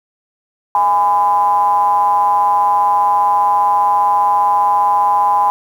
triangle ring-modulated tone, 92.5 Hz, F#2, in tune, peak -5 dBFS, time 0.75-5.5 s, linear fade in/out 0 ms, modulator 915 Hz, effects 7-bit

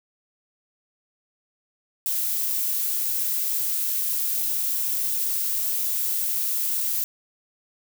violet noise, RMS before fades -25 dBFS, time 2.06-7.04 s, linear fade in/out 0 ms, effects none

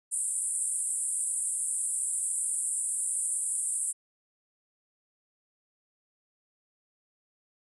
pink band-pass noise, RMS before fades -31 dBFS, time 0.11-3.93 s, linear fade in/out 20 ms, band 8100 to 10000 Hz, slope 96 dB/octave, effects none

